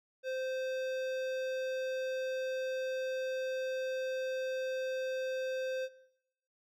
sine tone with hard clipping, 520 Hz, C5, 11 cents flat, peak -36 dBFS, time 0.23-5.89 s, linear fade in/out 50 ms, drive 15 dB, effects noise-tail reverb RT60 0.9 s tail -20 dB re dry

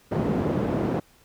white band-pass noise, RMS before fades -25 dBFS, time 0.11-1 s, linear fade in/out 10 ms, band 100 to 350 Hz, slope 12 dB/octave, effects pink hiss -58 dBFS RMS until 1.24 s

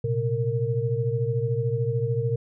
sine tone cluster, 116.6 / 130.1 / 461.6 Hz, A#2 / C3 / A#4, +1 / -9 / -17 cents, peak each -26 / -27 / -27 dBFS, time 0.04-2.36 s, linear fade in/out 5 ms, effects none

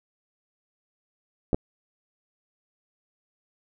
clicks, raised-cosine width 2 ms, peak -10 dBFS, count 2, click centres 1.531 / 1.545 s, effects none

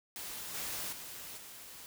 white noise with level steps, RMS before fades -43 / -39 / -46 / -50 dBFS, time 0.16-1.86 s, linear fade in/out 0 ms, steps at 0.54 / 0.92 / 1.37 s, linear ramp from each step 10 ms, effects none

